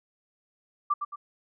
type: tone with echo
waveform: sine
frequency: 1174.7 Hz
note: D6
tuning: in tune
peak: -21 dBFS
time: 0.9-0.94 s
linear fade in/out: 10 ms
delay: 110 ms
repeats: 2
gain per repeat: -7 dB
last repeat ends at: 1.16 s
effects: none

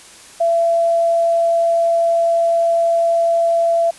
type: tone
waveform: sine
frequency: 673 Hz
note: E5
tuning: 36 cents sharp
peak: -12 dBFS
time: 0.4-3.91 s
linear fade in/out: 10 ms
effects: white hiss -41 dBFS RMS until 3.98 s + resampled to 24000 Hz

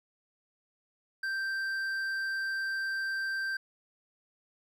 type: tone with hard clipping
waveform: triangle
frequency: 1568 Hz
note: G6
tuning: in tune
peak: -32 dBFS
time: 1.23-3.57 s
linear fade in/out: 5 ms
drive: 9 dB
effects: none

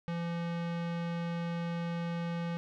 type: tone with low-pass filter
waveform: square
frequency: 170 Hz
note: F3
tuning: 46 cents flat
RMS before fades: -35 dBFS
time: 0.08-2.57 s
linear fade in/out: 0 ms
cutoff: 3200 Hz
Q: 0.84
effects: none

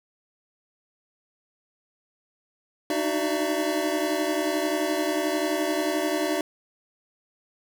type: tone cluster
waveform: square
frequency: 301.6 / 313 / 374.6 / 589 / 670 Hz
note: D4 / D#4 / F#4 / D5 / E5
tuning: +46 / +10 / +21 / +5 / +28 cents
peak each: -31 dBFS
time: 2.9-6.41 s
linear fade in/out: 2 ms
effects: none

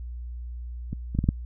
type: clicks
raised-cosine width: 5 ms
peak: -17 / -18 / -10 / -14 / -7 dBFS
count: 5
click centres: 0.93 / 1.15 / 1.189 / 1.241 / 1.289 s
effects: added 60 Hz sine -33 dBFS peak until 1.45 s

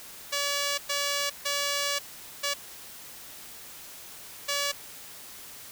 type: tone bursts at uneven times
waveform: 5% pulse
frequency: 570 Hz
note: C#5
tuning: 48 cents sharp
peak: -15 dBFS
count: 5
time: 0.32-0.78 / 0.89-1.3 / 1.45-1.99 / 2.43-2.54 / 4.48-4.72 s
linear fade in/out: 10 ms
effects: white hiss -45 dBFS RMS until 5.71 s

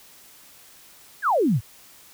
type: exponential sweep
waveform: sine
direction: down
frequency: 1789 to 95.9 Hz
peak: -17 dBFS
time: 1.22-1.61 s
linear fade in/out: 50 ms
effects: white hiss -50 dBFS RMS until 2.13 s

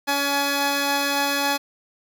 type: tone pair together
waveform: 10% pulse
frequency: 282.3 / 843.3 Hz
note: C#4 / G#5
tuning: +32 / +26 cents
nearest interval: octave + perfect fifth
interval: 1894 cents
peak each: -15 dBFS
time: 0.07-1.58 s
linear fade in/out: 20 ms
effects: none

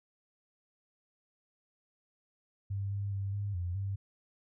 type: tone with pitch steps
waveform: sine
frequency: 99 / 100.3 / 98.4 / 101.4 / 88.3 / 98.3 Hz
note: G2 / G2 / G2 / G#2 / F2 / G2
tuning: +18 / +40 / +7 / -41 / +20 / +5 cents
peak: -32 dBFS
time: 2.7-3.96 s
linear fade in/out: 10 ms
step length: 210 ms
effects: none

